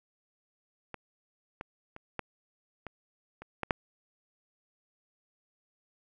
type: clicks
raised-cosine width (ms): 0.5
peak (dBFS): -24 / -23 / -29 / -18 / -25 / -29 / -17 / -10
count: 8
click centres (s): 0.943 / 1.611 / 1.964 / 2.193 / 2.867 / 3.42 / 3.633 / 3.708
effects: none